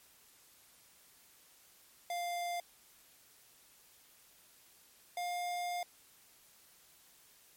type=tone pair in turn; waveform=square; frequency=698.5 / 707 Hz; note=F5 / F5; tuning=0 / +21 cents; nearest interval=unison; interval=21 cents; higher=second; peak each=-36 / -36 dBFS; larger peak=neither; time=2.1-2.6 / 5.17-5.83 s; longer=second; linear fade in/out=2 ms; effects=white hiss -63 dBFS RMS until 7.56 s + MP3 64 kbps